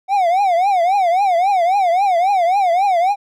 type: tone with vibrato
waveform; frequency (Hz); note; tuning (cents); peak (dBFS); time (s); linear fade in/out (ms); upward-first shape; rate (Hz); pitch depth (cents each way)
triangle; 741; F#5; +2; -10; 0.08-3.16; 50; triangle; 3.7; 200
effects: none